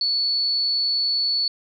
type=tone; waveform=sine; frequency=4435 Hz; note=C#8; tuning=in tune; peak=-19 dBFS; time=0.01-1.48 s; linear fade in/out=2 ms; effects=none